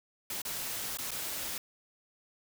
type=noise with dropouts; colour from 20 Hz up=white; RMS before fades=-37 dBFS; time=0.3-1.58 s; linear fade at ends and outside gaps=2 ms; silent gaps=0.418-0.451 / 0.972-0.986 / 1.108-1.115 s; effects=none